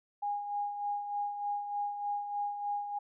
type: tone with tremolo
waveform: sine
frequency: 819 Hz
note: G#5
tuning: 24 cents flat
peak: -30 dBFS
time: 0.22-2.99 s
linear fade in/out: 10 ms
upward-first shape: sine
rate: 3.3 Hz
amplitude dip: 55%
effects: none